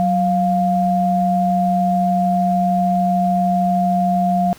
sine tone pair together, 185.7 / 701.1 Hz, F#3 / F5, +7 / +7 cents, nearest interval octave + major seventh, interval 2300 cents, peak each -17 / -16 dBFS, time 0-4.53 s, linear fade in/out 0 ms, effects pink hiss -44 dBFS RMS until 4.58 s

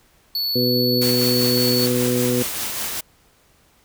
square tone, 4435 Hz, C#8, in tune, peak -21 dBFS, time 0.35-1.86 s, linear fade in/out 2 ms
harmonic tone, 123.47 Hz, B2, in tune, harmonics 1 / 2 / 3 / 4, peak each -25 / -21 / -24 / -23 dBFS, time 0.55-2.43 s, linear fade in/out 10 ms
white noise with tremolo, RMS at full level -25 dBFS, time 1.01-3.01 s, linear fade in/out 10 ms, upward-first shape sine, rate 5.1 Hz, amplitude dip 30%
effects pink hiss -57 dBFS RMS until 3.84 s

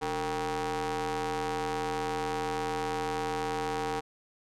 sawtooth ring-modulated tone, 164.81 Hz, E3, in tune, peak -23 dBFS, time 0.01-4.01 s, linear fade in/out 20 ms, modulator 621 Hz, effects low-pass 9000 Hz 12 dB/octave

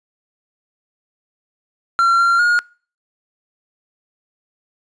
triangle tone with pitch steps, 1368 / 1379 / 1432 Hz, F6 / F6 / F6, -36 / -22 / +43 cents, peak -9 dBFS, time 1.99-2.59 s, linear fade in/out 0 ms, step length 200 ms, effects noise-tail reverb RT60 0.4 s tail -25 dB re dry + resampled to 22050 Hz

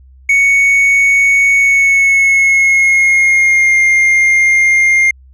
triangle tone with pitch glide, 2224 to 2116 Hz, C#7 to C7, +5 to +19 cents, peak -5 dBFS, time 0.29-5.11 s, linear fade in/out 5 ms, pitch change -86 cents, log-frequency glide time 1.56-3.78 s, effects added 65 Hz sine -38 dBFS peak until 5.33 s + resampled to 24000 Hz

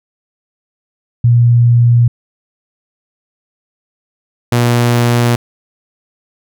sine / sawtooth tone pair in turn, 119.3 / 119.78 Hz, A#2 / A#2, +41 / +47 cents, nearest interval unison, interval 6 cents, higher second, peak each -5 dBFS, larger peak neither, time 1.24-2.08 / 4.52-5.36 s, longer neither, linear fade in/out 5 ms, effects none

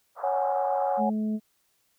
white band-pass noise, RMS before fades -39 dBFS, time 0.15-1.02 s, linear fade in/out 50 ms, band 540 to 1300 Hz, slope 48 dB/octave
sine chord, C# suspended fourth, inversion none, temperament equal, 554.4 / 740 / 830.6 Hz, C#5 / F#5 / G#5, 0 / 0 / 0 cents, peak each -28 dBFS, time 0.23-1.1 s, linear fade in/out 10 ms
harmonic tone, 215.2 Hz, A3, 38 cents flat, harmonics 1 / 2 / 3, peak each -25 / -41 / -45 dBFS, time 0.97-1.4 s, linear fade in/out 50 ms
effects white hiss -70 dBFS RMS until 1.98 s

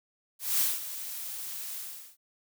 blue noise with ADSR envelope, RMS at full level -25 dBFS, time 0.39-2.17 s, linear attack 210 ms, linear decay 190 ms, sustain -13 dB, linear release 400 ms, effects none

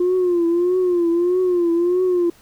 sine tone with vibrato, 352.6 Hz, F4, 17 cents sharp, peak -13 dBFS, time 0-2.3 s, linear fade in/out 5 ms, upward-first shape triangle, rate 1.6 Hz, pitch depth 94 cents each way, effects tanh soft clip ceiling -12 dBFS + pink hiss -51 dBFS RMS until 2.41 s

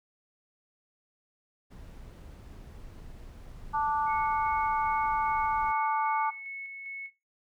brown noise, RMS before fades -46 dBFS, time 1.7-5.73 s, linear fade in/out 20 ms
harmonic tone, 293.7 Hz, D4, in tune, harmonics 3 / 4 / 5, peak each -27 / -31 / -39 dBFS, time 3.73-6.31 s, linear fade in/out 20 ms
sine tone with tremolo, 2200 Hz, C#7, 14 cents flat, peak -36 dBFS, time 4.06-7.11 s, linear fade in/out 50 ms, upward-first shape square, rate 2.5 Hz, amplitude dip 30%
effects noise-tail reverb RT60 0.3 s tail -20 dB re dry

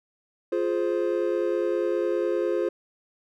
triangle chord, F minor, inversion none, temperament just, 349.2 / 419.1 / 523.8 Hz, F4 / Ab4 / C5, 0 / +16 / +2 cents, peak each -24 / -26 / -26 dBFS, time 0.52-2.69 s, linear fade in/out 5 ms, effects none

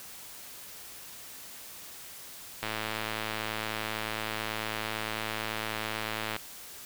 click train, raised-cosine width 0.3 ms, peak -16 dBFS, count 408, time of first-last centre 2.63-6.364 s, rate 109 Hz, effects white hiss -46 dBFS RMS until 6.85 s

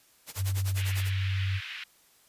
white noise with tremolo, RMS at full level -36 dBFS, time 0.26-1.11 s, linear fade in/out 50 ms, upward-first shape sine, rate 10 Hz, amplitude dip 95%
sine tone, 96.1 Hz, G2, 34 cents flat, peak -26 dBFS, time 0.36-1.61 s, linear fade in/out 50 ms
white band-pass noise, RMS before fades -40 dBFS, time 0.77-1.84 s, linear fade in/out 5 ms, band 1700 to 3100 Hz, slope 24 dB/octave
effects white hiss -62 dBFS RMS until 2.28 s + resampled to 32000 Hz

